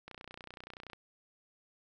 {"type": "click train", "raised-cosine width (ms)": 0.3, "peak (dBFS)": -30, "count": 27, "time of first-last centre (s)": [0.08, 0.932], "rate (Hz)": 30.5, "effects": []}